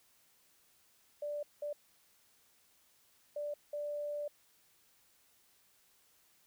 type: tone bursts at uneven times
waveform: sine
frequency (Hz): 587.3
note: D5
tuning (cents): 0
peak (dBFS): -36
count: 4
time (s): 1.22-1.43 / 1.62-1.73 / 3.36-3.54 / 3.73-4.28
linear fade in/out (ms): 5
effects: white hiss -69 dBFS RMS until 6.46 s